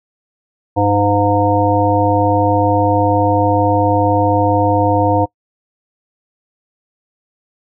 harmonic tone with a mistuned harmonic, 102.1 Hz, G#2, 29 cents flat, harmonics 1 / 3 / 5 / 7 / 9, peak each -17 / -17 / -17 / -17 / -17 dBFS, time 0.76-5.26 s, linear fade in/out 20 ms, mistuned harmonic 1, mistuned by -37 cents, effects noise-tail reverb RT60 0.1 s tail -23 dB re dry

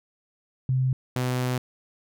sine / sawtooth tone pair in turn, 129.9 / 126.13 Hz, C3 / B2, -12 / +37 cents, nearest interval minor second, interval 51 cents, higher first, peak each -20 dBFS, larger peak neither, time 0.69-0.93 / 1.16-1.58 s, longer second, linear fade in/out 2 ms, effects none

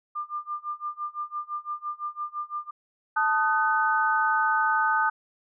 sine tone with tremolo, 1198 Hz, D6, 34 cents sharp, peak -27 dBFS, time 0.15-2.71 s, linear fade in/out 10 ms, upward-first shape sine, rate 5.9 Hz, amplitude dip 95%
sine chord, D# diminished, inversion second, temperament equal with one note detuned, 880 / 1244.5 / 1511.1 Hz, A5 / D#6 / F#6, 0 / 0 / +36 cents, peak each -25 dBFS, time 3.16-5.1 s, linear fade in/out 10 ms
effects none

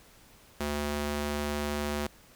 square tone with high-pass filter, 73.42 Hz, D2, in tune, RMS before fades -32 dBFS, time 0.6-2.07 s, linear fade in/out 5 ms, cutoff 160 Hz, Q 0.54, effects pink hiss -57 dBFS RMS until 2.35 s

